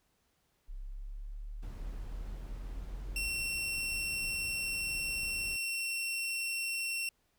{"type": "exponential sweep", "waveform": "sine", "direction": "up", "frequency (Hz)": [33.13, 46.66], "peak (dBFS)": -39, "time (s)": [0.68, 3.3], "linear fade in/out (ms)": 20}
{"type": "noise", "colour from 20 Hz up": "brown", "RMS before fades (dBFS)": -47, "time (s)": [1.62, 5.57], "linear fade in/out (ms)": 10}
{"type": "tone", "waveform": "sawtooth", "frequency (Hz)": 2718, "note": "F7", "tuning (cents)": -48, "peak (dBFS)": -30, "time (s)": [3.16, 7.09], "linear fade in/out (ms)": 2}
{"effects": ["pink hiss -75 dBFS RMS until 7.38 s"]}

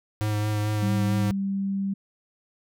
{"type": "tone with vibrato", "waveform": "square", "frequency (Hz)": 105.8, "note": "G#2", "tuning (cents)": 33, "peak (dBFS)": -24, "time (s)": [0.21, 1.31], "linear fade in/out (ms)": 0, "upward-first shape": "sine", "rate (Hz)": 4.5, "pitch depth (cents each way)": 17}
{"type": "tone", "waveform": "sine", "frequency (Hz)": 196, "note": "G3", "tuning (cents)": 0, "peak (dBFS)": -24, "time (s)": [0.82, 1.94], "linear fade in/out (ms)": 10}
{"effects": []}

